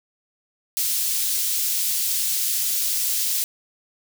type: high-pass noise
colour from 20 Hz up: white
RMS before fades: -23 dBFS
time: 0.77-3.44 s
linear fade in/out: 0 ms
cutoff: 4000 Hz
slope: 12 dB/octave
effects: none